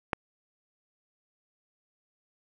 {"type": "click", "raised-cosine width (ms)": 0.5, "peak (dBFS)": -11, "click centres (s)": 0.132, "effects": []}